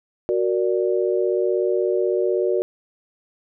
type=chord; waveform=sine; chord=Gb augmented; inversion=none; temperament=equal; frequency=370 / 466.2 / 587.3 Hz; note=Gb4 / Bb4 / D5; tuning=0 / 0 / 0 cents; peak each=-20 / -23 / -25 dBFS; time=0.29-2.62 s; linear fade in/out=0 ms; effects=none